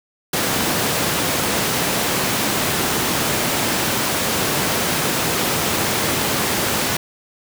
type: high-pass noise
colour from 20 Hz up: pink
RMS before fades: -20 dBFS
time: 0.33-6.97 s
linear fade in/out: 5 ms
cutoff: 140 Hz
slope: 12 dB/octave
effects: none